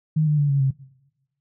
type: tone with pitch steps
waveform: sine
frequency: 155.56 / 150 / 144.64 / 139.47 / 134.49 Hz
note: D#3 / D3 / D3 / C#3 / C3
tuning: 0 / +37 / -26 / +11 / +48 cents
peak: -16 dBFS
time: 0.16-0.71 s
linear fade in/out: 10 ms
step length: 110 ms
effects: noise-tail reverb RT60 1.0 s tail -21 dB re dry